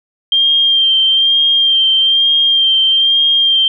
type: tone with vibrato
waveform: sine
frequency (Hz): 3180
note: G7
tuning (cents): +24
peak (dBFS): -8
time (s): 0.32-3.68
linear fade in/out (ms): 2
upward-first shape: sine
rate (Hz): 1.1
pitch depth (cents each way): 26
effects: none